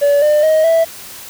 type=tone with pitch steps; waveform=triangle; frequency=573 / 599.8 / 627.8 / 657.1 Hz; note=D5 / D5 / D#5 / E5; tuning=-43 / +36 / +15 / -6 cents; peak=-6 dBFS; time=0.01-0.85 s; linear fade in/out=20 ms; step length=210 ms; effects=tanh soft clip ceiling -2 dBFS + white hiss -33 dBFS RMS until 1.29 s